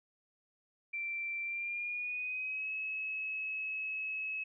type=tone with pitch glide; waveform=sine; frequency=2349 to 2576 Hz; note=D7 to E7; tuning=0 to -41 cents; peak=-35 dBFS; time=0.93-4.44 s; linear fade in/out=10 ms; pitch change=+159 cents; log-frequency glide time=1.43-2.71 s; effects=none